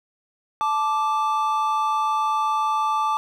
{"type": "tone pair together", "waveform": "triangle", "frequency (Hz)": [872.9, 1174.7], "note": ["A5", "D6"], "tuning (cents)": [-14, 0], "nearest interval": "perfect fourth", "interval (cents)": 514, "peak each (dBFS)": [-21, -20], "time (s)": [0.61, 3.17], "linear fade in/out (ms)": 0, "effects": []}